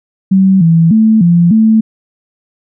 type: tone with pitch steps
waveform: sine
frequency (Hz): 191.2 / 164.9 / 219.8 / 171.9 / 220.4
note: G3 / E3 / A3 / F3 / A3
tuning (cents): -43 / +1 / -2 / -27 / +3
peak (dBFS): -4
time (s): 0.31-1.81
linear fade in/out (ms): 10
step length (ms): 300
effects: none